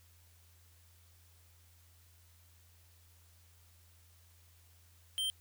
square tone, 3136 Hz, G7, in tune, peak -33 dBFS, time 5.18-5.3 s, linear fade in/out 0 ms, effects added 85 Hz sine -62 dBFS peak until 5.4 s + white hiss -67 dBFS RMS until 5.4 s

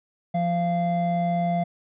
triangle tone pair together, 173.4 / 690.6 Hz, F3 / F5, -12 / -20 cents, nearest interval 2 octaves, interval 2392 cents, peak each -22 dBFS, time 0.34-1.64 s, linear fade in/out 10 ms, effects resampled to 8000 Hz

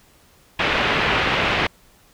white low-pass noise, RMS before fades -20 dBFS, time 0.59-1.67 s, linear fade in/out 5 ms, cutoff 2900 Hz, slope 24 dB/octave, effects pink hiss -54 dBFS RMS until 2.13 s

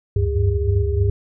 sine tone cluster, 71.9 / 86.9 / 96.4 / 99.8 / 404.9 Hz, D2 / F2 / G2 / G2 / G#4, -36 / -8 / -28 / +32 / -44 cents, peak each -20 / -28 / -21 / -22 / -24 dBFS, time 0.16-1.1 s, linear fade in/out 5 ms, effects none

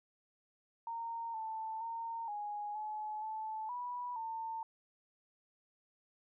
sine tone with pitch steps, 922 / 884 / 917 / 830 / 854 / 872 / 979 / 900 Hz, A#5 / A5 / A#5 / G#5 / G#5 / A5 / B5 / A5, -19 / +8 / -29 / -1 / +48 / -16 / -15 / +39 cents, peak -38 dBFS, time 0.87-4.63 s, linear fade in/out 2 ms, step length 470 ms, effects none

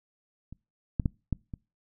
clicks, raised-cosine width 5 ms, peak -30 / -13 / -13 / -15 / -25 dBFS, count 5, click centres 0.526 / 0.998 / 1.058 / 1.327 / 1.538 s, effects noise-tail reverb RT60 0.3 s tail -25 dB re dry

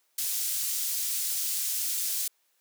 pink high-pass noise, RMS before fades -30 dBFS, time 0.18-2.28 s, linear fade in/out 5 ms, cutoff 6500 Hz, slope 12 dB/octave, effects white hiss -71 dBFS RMS until 2.6 s + high-pass 400 Hz 12 dB/octave

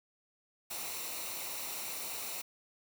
white noise with comb filter, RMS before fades -40 dBFS, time 0.7-2.42 s, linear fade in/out 10 ms, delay 0.61 ms, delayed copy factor -0.55, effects none

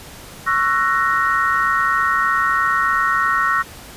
sine chord, F# dominant seventh, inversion second, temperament equal with one note detuned, 1108.7 / 1336.9 / 1480 / 1864.7 Hz, C#6 / E6 / F#6 / A#6, 0 / +24 / 0 / 0 cents, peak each -20 / -19 / -23 / -20 dBFS, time 0.46-3.63 s, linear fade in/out 20 ms, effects pink hiss -38 dBFS RMS until 3.96 s + resampled to 32000 Hz

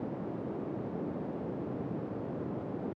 pink band-pass noise, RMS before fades -37 dBFS, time 0-2.93 s, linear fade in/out 2 ms, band 160 to 450 Hz, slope 12 dB/octave, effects high-pass 100 Hz 12 dB/octave

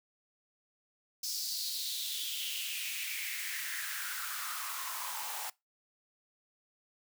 white noise with high-pass filter sweep, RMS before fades -38 dBFS, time 1.23-5.5 s, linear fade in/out 5 ms, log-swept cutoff 5200 to 800 Hz, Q 4.7, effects noise-tail reverb RT60 0.2 s tail -22 dB re dry

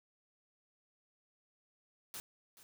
white noise with echo, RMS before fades -45 dBFS, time 2.14-2.2 s, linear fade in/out 0 ms, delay 430 ms, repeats 1, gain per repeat -15 dB, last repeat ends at 2.63 s, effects none

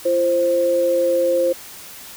sine tone pair together, 341.7 / 526 Hz, F4 / C5, -38 / +9 cents, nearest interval perfect fifth, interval 747 cents, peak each -23 / -15 dBFS, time 0.05-1.53 s, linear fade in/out 10 ms, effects white hiss -38 dBFS RMS until 2.16 s

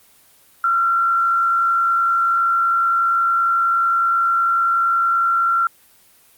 sine tone with frequency modulation, 1366 Hz, F6, 39 cents flat, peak -14 dBFS, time 0.64-5.67 s, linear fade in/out 2 ms, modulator 74.9 Hz, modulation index 0.38, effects white hiss -52 dBFS RMS until 6.37 s + Opus 24 kbps

